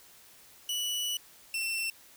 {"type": "tone pair in turn", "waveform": "sawtooth", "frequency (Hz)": [2952, 2694], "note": ["F#7", "E7"], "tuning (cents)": [-5, 37], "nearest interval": "major second", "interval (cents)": 158, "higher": "first", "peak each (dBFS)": -27, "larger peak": "neither", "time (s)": [[0.69, 1.17], [1.54, 1.9]], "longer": "first", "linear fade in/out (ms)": 2, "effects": ["white hiss -56 dBFS RMS until 2.16 s"]}